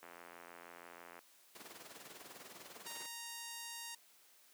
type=click train; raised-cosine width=0.5 ms; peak=-37 dBFS; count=101; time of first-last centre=0.03-1.19 s; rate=86.2 Hz
type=noise with tremolo; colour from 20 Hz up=pink; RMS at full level=-50 dBFS; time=1.55-3.06 s; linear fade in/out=2 ms; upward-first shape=sine; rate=20 Hz; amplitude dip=65%
type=tone; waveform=5% pulse; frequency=932.3 Hz; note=A#5; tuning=in tune; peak=-33 dBFS; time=2.86-3.95 s; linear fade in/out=5 ms
effects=white hiss -66 dBFS RMS until 4.53 s + high-pass 300 Hz 12 dB/octave